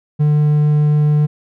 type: tone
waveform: triangle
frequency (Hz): 149.4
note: D3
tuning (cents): +30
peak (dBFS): -8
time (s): 0.19-1.27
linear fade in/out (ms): 20
effects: none